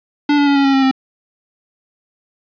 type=tone with pitch steps; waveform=square; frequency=291.5 / 286.8 / 282.2 / 277.7 / 273.2 / 268.9 / 264.5 Hz; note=D4 / D4 / C#4 / C#4 / C#4 / C4 / C4; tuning=-13 / -41 / +31 / +3 / -25 / +47 / +19 cents; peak=-11 dBFS; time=0.29-0.913 s; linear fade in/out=5 ms; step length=89 ms; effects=resampled to 11025 Hz + 7-bit